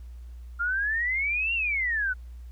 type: exponential two-way sweep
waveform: sine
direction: up then down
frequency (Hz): 1379 to 2794 to 1459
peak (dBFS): -24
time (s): 0.59-2.14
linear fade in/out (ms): 20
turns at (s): 1.54
effects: added 60 Hz sine -39 dBFS peak until 2.51 s + pink hiss -65 dBFS RMS until 2.51 s